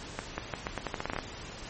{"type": "accelerating click train", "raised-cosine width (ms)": 0.5, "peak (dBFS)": -16, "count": 13, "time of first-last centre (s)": [0.19, 1.188], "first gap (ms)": 190, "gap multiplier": 0.83, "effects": ["pink hiss -43 dBFS RMS until 1.69 s", "MP3 32 kbps"]}